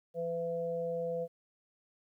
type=harmonic tone; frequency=168.1 Hz; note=E3; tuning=34 cents sharp; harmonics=1 / 3 / 4; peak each=-43 / -33 / -42 dBFS; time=0.14-1.28 s; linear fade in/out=50 ms; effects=12-bit